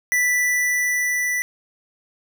square tone with level ramp, 1975.5 Hz, B6, in tune, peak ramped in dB -17 to -21 dBFS, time 0.12-1.42 s, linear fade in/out 0 ms, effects none

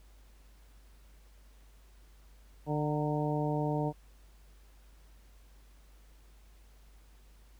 harmonic tone with a mistuned harmonic, 149.4 Hz, D3, 30 cents sharp, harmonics 1 / 2 / 3 / 4 / 5 / 6, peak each -32 / -35 / -37 / -38 / -39 / -40 dBFS, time 2.66-3.93 s, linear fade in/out 50 ms, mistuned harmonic 6, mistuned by +46 cents, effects added 50 Hz sine -55 dBFS peak until 7.59 s + pink hiss -66 dBFS RMS until 7.59 s

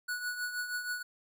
square tone with tremolo, 1470 Hz, F#6, 12 cents flat, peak -32 dBFS, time 0.08-1.03 s, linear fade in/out 10 ms, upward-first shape triangle, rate 6.3 Hz, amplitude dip 65%, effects none

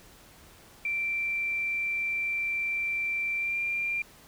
sine tone with pitch glide, 2349 to 2383 Hz, D7 to D7, 0 to +25 cents, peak -27 dBFS, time 0.85-4.02 s, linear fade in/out 2 ms, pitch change +25 cents, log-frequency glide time 3.37-3.58 s, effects pink hiss -54 dBFS RMS until 4.27 s

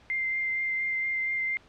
sine tone with vibrato, 2093 Hz, C7, in tune, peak -26 dBFS, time 0.1-1.57 s, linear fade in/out 0 ms, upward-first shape triangle, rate 4.3 Hz, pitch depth 14 cents each way, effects pink hiss -57 dBFS RMS until 1.68 s + low-pass 4000 Hz 12 dB/octave

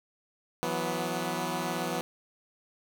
10% pulse chord, E suspended second, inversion none, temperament equal with one note detuned, 164.81 / 183.3 / 246.9 Hz, E3 / F#3 / B3, 0 / -16 / 0 cents, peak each -26 dBFS, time 0.63-2.01 s, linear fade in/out 0 ms, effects none

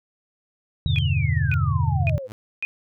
sine exponential sweep, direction down, 3900 to 493.9 Hz, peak -30 dBFS, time 0.86-2.28 s, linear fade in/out 20 ms
sine chord, E minor seventh, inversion none, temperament equal, 82.41 / 98 / 123.47 / 146.83 Hz, E2 / G2 / B2 / D3, 0 / 0 / 0 / 0 cents, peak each -24 dBFS, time 0.86-2.18 s, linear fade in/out 0 ms
sine tone bursts, 2475 Hz, D#7, 10 cents flat, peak -23 dBFS, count 4, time 0.96-2.65 s, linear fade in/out 0 ms, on 25 ms, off 530 ms
sawtooth tone with exponential growth, 106.9 Hz, A2, 49 cents flat, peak -28 dBFS, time 2.23-2.32 s, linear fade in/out 0 ms, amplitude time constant 19 ms
effects none

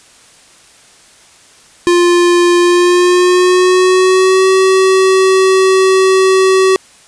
square tone with pitch glide, 349.8 to 379.3 Hz, F4 to F#4, +3 to +43 cents, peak -7 dBFS, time 1.87-6.76 s, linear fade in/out 0 ms, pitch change +140 cents, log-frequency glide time 2.59-4.48 s, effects white hiss -43 dBFS RMS until 7.07 s + resampled to 22050 Hz

